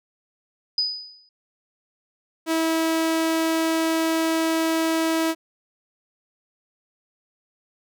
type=tone with exponential decay; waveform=sine; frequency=4978 Hz; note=D#8; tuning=in tune; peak=-17 dBFS; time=0.78-1.29 s; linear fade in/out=2 ms; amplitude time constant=110 ms
type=tone; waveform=sawtooth; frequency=324.4 Hz; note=E4; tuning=28 cents flat; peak=-16 dBFS; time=2.46-5.35 s; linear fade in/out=50 ms
effects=none